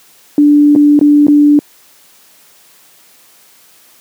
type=tone with dropouts; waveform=sine; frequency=293 Hz; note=D4; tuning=4 cents flat; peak=-3 dBFS; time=0.38-1.59 s; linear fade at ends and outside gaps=1 ms; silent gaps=0.752-0.76 / 0.991-1.012 / 1.268-1.282 s; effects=white hiss -45 dBFS RMS until 4 s + high-pass 150 Hz 12 dB/octave